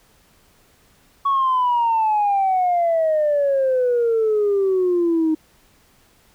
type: exponential sweep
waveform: sine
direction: down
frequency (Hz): 1122 to 311.1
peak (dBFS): -14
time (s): 1.25-5.35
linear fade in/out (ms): 10
effects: tanh soft clip ceiling -12 dBFS + pink hiss -56 dBFS RMS until 6.34 s